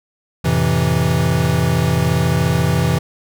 square chord, F major seventh, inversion none, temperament equal, 87.31 / 110 / 130.81 / 164.81 Hz, F2 / A2 / C3 / E3, 0 / 0 / 0 / 0 cents, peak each -22 / -24 / -19 / -18 dBFS, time 0.44-2.99 s, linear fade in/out 10 ms, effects none

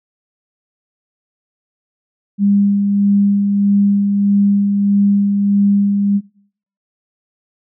sine tone with tremolo, 201.2 Hz, G3, 45 cents sharp, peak -9 dBFS, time 2.38-6.21 s, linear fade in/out 50 ms, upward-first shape sine, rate 1.6 Hz, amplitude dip 35%, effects noise-tail reverb RT60 0.6 s tail -21 dB re dry

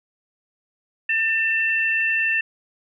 sine tone pair together, 1793.8 / 2684 Hz, A6 / E7, +33 / +31 cents, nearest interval perfect fifth, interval 698 cents, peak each -21 dBFS, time 1.09-2.41 s, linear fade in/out 5 ms, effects none

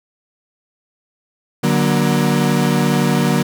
35% pulse chord, D augmented, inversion none, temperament equal with one note detuned, 146.83 / 185 / 236.9 Hz, D3 / F#3 / A#3, 0 / 0 / +28 cents, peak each -16 dBFS, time 1.63-3.43 s, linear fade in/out 10 ms, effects none

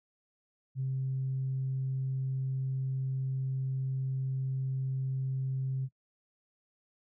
sine tone, 132.4 Hz, C3, 21 cents sharp, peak -29 dBFS, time 0.75-5.89 s, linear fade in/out 50 ms, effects noise-tail reverb RT60 0.1 s tail -21 dB re dry + tanh soft clip ceiling -25 dBFS

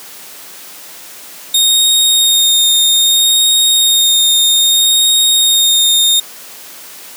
sawtooth tone with vibrato, 3700 Hz, A#7, 14 cents flat, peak -5 dBFS, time 1.54-6.2 s, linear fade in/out 5 ms, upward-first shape sine, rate 0.62 Hz, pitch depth 13 cents each way, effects white hiss -33 dBFS RMS until 7.16 s + high-pass 200 Hz 12 dB/octave

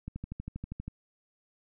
click train, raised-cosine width 5 ms, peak -25 dBFS, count 11, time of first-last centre 0.08-0.88 s, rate 12.5 Hz, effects none

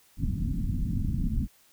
pink low-pass noise, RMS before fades -28 dBFS, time 0.17-1.48 s, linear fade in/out 50 ms, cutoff 260 Hz, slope 48 dB/octave, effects white hiss -61 dBFS RMS until 1.72 s

